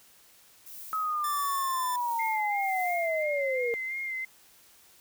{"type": "noise with tremolo", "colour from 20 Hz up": "violet", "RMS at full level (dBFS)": -43, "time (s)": [0.66, 3.23], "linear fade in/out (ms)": 5, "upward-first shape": "sine", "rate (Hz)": 1.5, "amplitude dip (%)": 75}
{"type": "linear sweep", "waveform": "sine", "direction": "down", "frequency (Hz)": [1286, 461.8], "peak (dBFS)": -27, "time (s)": [0.93, 3.74], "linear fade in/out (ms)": 0}
{"type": "tone", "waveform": "5% pulse", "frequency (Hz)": 1768, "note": "A6", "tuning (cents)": 8, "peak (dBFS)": -25, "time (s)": [1.24, 1.96], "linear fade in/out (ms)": 2}
{"type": "tone with vibrato", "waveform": "sine", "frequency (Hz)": 2098, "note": "C7", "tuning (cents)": 4, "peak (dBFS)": -31, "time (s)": [2.19, 4.25], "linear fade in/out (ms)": 5, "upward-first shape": "sine", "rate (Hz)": 2.9, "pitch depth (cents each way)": 36}
{"effects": ["white hiss -58 dBFS RMS until 5 s"]}